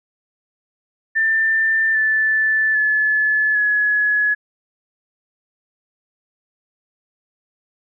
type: tone with pitch steps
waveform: sine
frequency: 1785 / 1753.3 / 1722.2 / 1691.6 Hz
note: A6 / A6 / A6 / G#6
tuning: +24 / -7 / -38 / +31 cents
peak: -14 dBFS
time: 1.15-4.35 s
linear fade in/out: 20 ms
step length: 800 ms
effects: none